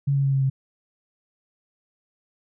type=tone with pitch steps; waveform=sine; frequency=140 / 138.47 / 136.96 / 135.47 / 133.99 Hz; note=C#3 / C#3 / C#3 / C#3 / C3; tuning=+18 / -2 / -20 / -39 / +42 cents; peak=-18 dBFS; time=0.07-0.5 s; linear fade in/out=10 ms; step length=86 ms; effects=none